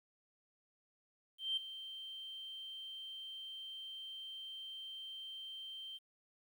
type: tone with ADSR envelope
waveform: sine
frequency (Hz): 3136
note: G7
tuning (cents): 0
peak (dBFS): -31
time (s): 1.38-5.99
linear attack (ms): 190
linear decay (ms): 7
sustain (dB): -14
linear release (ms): 28
effects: tanh soft clip ceiling -28 dBFS + 11-bit